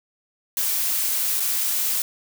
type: noise with dropouts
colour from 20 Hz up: blue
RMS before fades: -23 dBFS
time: 0.57-2.02 s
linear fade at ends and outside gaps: 1 ms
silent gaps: 1.399-1.403 s
effects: none